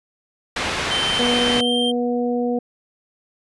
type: low-pass noise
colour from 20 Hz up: white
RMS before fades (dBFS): -24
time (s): 0.56-1.61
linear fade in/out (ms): 5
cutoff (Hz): 2900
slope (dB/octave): 12
type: tone with pitch glide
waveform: triangle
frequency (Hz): 3098 to 3165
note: G7 to G7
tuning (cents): -21 to +16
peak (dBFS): -19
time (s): 0.9-1.92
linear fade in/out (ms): 20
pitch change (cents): +37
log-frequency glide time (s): 1.57-1.69
type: harmonic tone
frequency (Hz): 242.7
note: B3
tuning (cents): -30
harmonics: 1 / 2 / 3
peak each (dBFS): -21 / -22 / -29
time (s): 1.19-2.59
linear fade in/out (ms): 5
effects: resampled to 24000 Hz